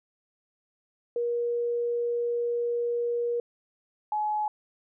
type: tone pair in turn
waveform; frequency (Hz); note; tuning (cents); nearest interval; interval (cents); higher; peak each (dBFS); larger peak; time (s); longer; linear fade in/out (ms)
sine; 475.7 / 847.6; A#4 / G#5; +35 / +35; minor seventh; 1000; second; -25; neither; 1.16-3.4 / 4.12-4.48; first; 2
effects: none